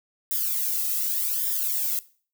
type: noise with flanger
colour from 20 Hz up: violet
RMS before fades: -26 dBFS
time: 0.31-1.99 s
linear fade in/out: 0 ms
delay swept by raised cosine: 0.57 to 1.57 ms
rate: 0.86 Hz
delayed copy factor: +0.9
effects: noise-tail reverb RT60 0.4 s tail -18 dB re dry